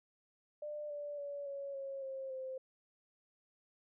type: tone with pitch steps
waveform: sine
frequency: 596 / 583.1 / 570.4 / 558 / 545.9 / 534.1 / 522.5 Hz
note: D5 / D5 / C#5 / C#5 / C#5 / C5 / C5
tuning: +25 / -13 / +49 / +11 / -27 / +36 / -2 cents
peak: -40 dBFS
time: 0.62-2.58 s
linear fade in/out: 5 ms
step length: 280 ms
effects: none